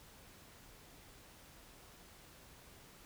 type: silence
effects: pink hiss -59 dBFS RMS until 3.05 s